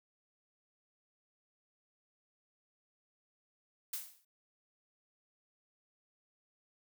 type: noise with exponential decay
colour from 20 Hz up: blue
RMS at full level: -36 dBFS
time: 3.93-4.25 s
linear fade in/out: 5 ms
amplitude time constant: 68 ms
effects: none